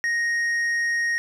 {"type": "tone with tanh clipping", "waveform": "triangle", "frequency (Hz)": 1869, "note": "A#6", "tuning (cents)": 4, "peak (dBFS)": -22, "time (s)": [0.04, 1.18], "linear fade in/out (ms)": 0, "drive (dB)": 10, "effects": []}